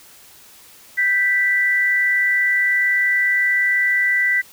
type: tone pair together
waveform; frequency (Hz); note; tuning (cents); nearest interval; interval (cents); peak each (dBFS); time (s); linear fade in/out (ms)
sine; 1567 / 1974.3; G6 / B6; -1 / -1; major third; 400; -23 / -15; 0.97-4.42; 20
effects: white hiss -46 dBFS RMS until 4.52 s